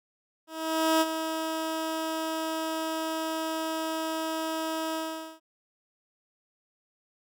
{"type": "tone with ADSR envelope", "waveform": "15% pulse", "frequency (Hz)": 320.4, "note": "E4", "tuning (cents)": -49, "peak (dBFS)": -14, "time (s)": [0.47, 5.4], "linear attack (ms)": 540, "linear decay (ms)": 36, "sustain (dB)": -9, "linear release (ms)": 450, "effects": []}